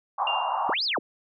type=band-pass noise; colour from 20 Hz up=pink; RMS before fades=-27 dBFS; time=0.18-0.74 s; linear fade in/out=10 ms; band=740 to 1100 Hz; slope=48 dB/octave
type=tone with exponential decay; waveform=sine; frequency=2794 Hz; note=F7; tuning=in tune; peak=-23 dBFS; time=0.27-0.78 s; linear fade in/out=2 ms; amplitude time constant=110 ms
type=linear two-way sweep; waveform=sine; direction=up then down; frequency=139.3 to 5310 to 139.3 Hz; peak=-24 dBFS; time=0.69-0.99 s; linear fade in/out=5 ms; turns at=0.84 s
effects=none